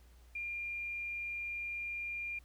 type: tone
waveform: sine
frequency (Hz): 2400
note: D7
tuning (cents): +37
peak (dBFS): -37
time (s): 0.35-2.39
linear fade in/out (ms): 5
effects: added 60 Hz sine -57 dBFS peak until 2.44 s + pink hiss -68 dBFS RMS until 2.44 s